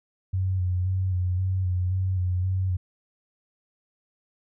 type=tone with vibrato; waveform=sine; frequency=92.2 Hz; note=F#2; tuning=6 cents flat; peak=-22 dBFS; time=0.33-2.77 s; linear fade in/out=10 ms; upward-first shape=square; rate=1.9 Hz; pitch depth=31 cents each way; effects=none